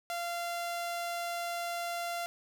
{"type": "tone", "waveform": "sawtooth", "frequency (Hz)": 690, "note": "F5", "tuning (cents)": -21, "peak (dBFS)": -30, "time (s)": [0.1, 2.26], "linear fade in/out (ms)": 0, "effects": []}